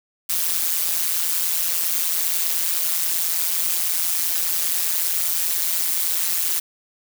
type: noise with amplitude modulation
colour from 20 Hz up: blue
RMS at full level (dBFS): -18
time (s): 0.29-6.6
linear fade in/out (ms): 10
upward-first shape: sine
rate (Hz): 170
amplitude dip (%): 90
effects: none